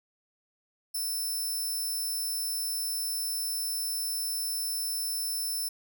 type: tone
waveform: 5% pulse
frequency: 5300 Hz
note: E8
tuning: 9 cents sharp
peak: -24 dBFS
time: 0.94-5.69 s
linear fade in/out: 10 ms
effects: none